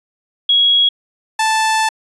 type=tone pair in turn; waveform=sine / sawtooth; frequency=3319 / 879.1 Hz; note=G#7 / A5; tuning=-2 / -2 cents; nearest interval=octave + major seventh; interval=2300 cents; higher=first; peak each=-9 dBFS; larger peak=neither; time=0.49-0.89 / 1.39-1.89 s; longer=second; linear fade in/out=5 ms; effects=resampled to 24000 Hz